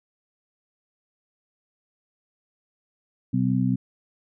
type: harmonic tone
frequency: 63.6 Hz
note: C2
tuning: 48 cents flat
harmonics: 2 / 3 / 4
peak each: -24 / -24 / -24 dBFS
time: 3.33-3.76 s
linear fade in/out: 10 ms
effects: none